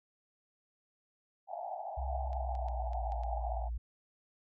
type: band-pass noise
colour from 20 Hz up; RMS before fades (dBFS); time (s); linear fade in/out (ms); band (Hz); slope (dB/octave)
white; -41; 1.47-3.7; 50; 640 to 830; 96
type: tone with pitch glide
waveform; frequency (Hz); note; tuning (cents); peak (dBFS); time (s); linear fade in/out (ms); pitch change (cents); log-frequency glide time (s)
sine; 65.41 to 57.94; C2 to A#1; 0 to -10; -34; 1.97-3.78; 10; -210; 2.21-3.05
type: clicks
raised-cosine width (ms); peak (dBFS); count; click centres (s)
0.2; -39; 6; 2.331 / 2.552 / 2.685 / 2.933 / 3.121 / 3.235
effects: none